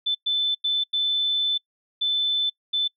sine tone bursts at uneven times, 3520 Hz, A7, in tune, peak -20 dBFS, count 6, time 0.06-0.15 / 0.26-0.55 / 0.64-0.84 / 0.93-1.58 / 2.01-2.5 / 2.73-2.88 s, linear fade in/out 10 ms, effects noise-tail reverb RT60 0.1 s tail -26 dB re dry

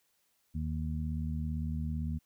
harmonic tone, 77.78 Hz, D#2, in tune, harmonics 1 / 2 / 3, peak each -34 / -37 / -39 dBFS, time 0.54-2.19 s, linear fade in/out 20 ms, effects white hiss -74 dBFS RMS until 2.25 s

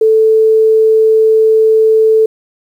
sine tone, 440 Hz, A4, in tune, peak -5 dBFS, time 0.01-2.26 s, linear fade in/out 5 ms, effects 7-bit

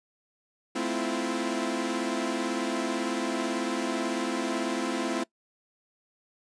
sawtooth tone cluster, 218.7 / 258.7 / 328.9 / 347 Hz, A3 / C4 / E4 / F4, -10 / -19 / -4 / -11 cents, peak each -31 / -28 / -29 / -30 dBFS, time 0.75-5.24 s, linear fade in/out 10 ms, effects noise-tail reverb RT60 0.1 s tail -22 dB re dry + resampled to 22050 Hz

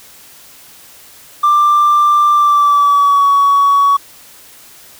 triangle tone with pitch glide, 1183 to 1125 Hz, D6 to C#6, +12 to +25 cents, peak -4 dBFS, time 1.43-3.97 s, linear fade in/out 10 ms, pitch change -87 cents, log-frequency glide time 2.33-3.26 s, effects tanh soft clip ceiling -3 dBFS + white hiss -40 dBFS RMS until 4.99 s

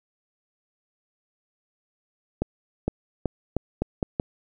accelerating click train, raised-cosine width 2 ms, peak -10 dBFS, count 7, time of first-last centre 2.42-4.199 s, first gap 460 ms, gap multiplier 0.82, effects none

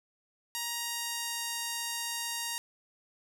5% pulse tone with pitch glide, 941 to 935.6 Hz, A#5 to A#5, +16 to +6 cents, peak -21 dBFS, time 0.55-2.58 s, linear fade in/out 0 ms, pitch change -10 cents, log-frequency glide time 0.71-1.45 s, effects none

